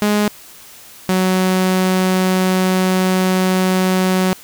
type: tone pair in turn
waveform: sawtooth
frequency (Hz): 208.3 / 185.99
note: G#3 / F#3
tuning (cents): +5 / +9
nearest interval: major second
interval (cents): 196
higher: first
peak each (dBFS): -9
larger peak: neither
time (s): 0.02-0.28 / 1.09-4.33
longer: second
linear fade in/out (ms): 0
effects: white hiss -40 dBFS RMS until 4.43 s